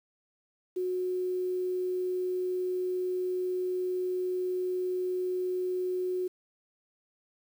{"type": "tone with quantisation", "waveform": "sine", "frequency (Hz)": 365.8, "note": "F#4", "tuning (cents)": -20, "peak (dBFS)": -28, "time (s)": [0.76, 6.28], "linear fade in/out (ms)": 10, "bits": 9, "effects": []}